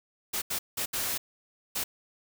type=noise bursts at uneven times; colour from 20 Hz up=white; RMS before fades=-31 dBFS; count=5; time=0.33-0.42 / 0.5-0.59 / 0.77-0.86 / 0.93-1.18 / 1.75-1.84 s; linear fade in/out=10 ms; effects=none